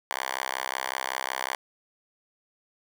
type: tone with high-pass filter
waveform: 5% pulse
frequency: 65.41 Hz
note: C2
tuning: in tune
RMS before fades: -32 dBFS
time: 0.11-1.55 s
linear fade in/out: 0 ms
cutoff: 1100 Hz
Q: 2.1
effects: none